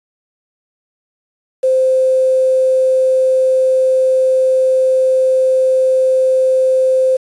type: tone with quantisation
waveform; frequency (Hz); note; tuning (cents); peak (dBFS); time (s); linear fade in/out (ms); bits
sine; 520; C5; -11; -9; 1.63-7.17; 10; 6
effects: resampled to 24000 Hz